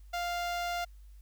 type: tone with notch filter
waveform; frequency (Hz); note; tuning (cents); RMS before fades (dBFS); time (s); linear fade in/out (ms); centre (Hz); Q
sawtooth; 698.5; F5; 0; -34; 0.13-0.85; 10; 9900; 1.1
effects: added 50 Hz sine -49 dBFS peak until 1.21 s + white hiss -71 dBFS RMS until 1.21 s